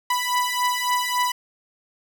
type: beating tone pair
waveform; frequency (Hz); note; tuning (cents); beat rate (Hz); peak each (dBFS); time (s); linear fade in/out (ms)
sawtooth; 987.8 / 991.4; B5 / B5; 0 / +6; 3.6; -20; 0.1-1.32; 5
effects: none